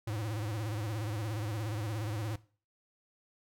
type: tone with vibrato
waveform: square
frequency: 107.8 Hz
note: A2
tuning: 35 cents flat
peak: -34 dBFS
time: 0.07-2.36 s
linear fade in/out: 5 ms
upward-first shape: sine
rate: 17 Hz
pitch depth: 120 cents each way
effects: noise-tail reverb RT60 0.4 s tail -19 dB re dry